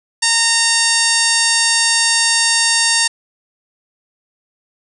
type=harmonic tone; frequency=920 Hz; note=A#5; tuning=23 cents flat; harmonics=1 / 2 / 3 / 4 / 5 / 6 / 7 / 8 / 9 / 10; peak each=-24 / -19 / -23 / -23 / -18 / -20 / -23 / -23 / -22 / -21 dBFS; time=0.22-3.08 s; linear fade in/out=10 ms; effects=none